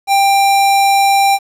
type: tone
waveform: square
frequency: 791 Hz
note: G5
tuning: 15 cents sharp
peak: -9 dBFS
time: 0.07-1.39 s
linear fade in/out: 50 ms
effects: resampled to 32000 Hz + 7-bit